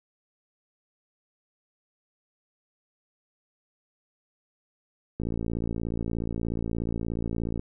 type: click train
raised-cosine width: 3 ms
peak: -18 dBFS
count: 137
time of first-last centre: 5.2-7.594 s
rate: 56.8 Hz
effects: none